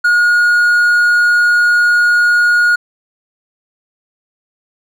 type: tone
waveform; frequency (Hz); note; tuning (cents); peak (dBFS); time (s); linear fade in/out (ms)
triangle; 1439; F#6; -49; -6; 0.04-2.76; 10
effects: none